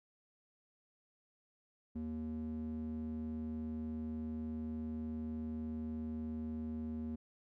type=tone with band-pass filter; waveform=square; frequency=78.3 Hz; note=D#2; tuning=11 cents sharp; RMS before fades=-41 dBFS; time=1.95-7.16 s; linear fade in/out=10 ms; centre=210 Hz; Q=3.5; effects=none